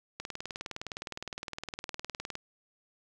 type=click train; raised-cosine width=0.2 ms; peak=-20 dBFS; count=43; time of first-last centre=0.2-2.354 s; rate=19.5 Hz; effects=none